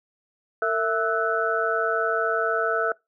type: tone cluster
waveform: sine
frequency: 453.2 / 663 / 1312 / 1488 Hz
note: A#4 / E5 / E6 / F#6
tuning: -49 / +10 / -9 / +9 cents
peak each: -26 dBFS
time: 0.62-2.92 s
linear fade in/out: 2 ms
effects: noise-tail reverb RT60 0.2 s tail -23 dB re dry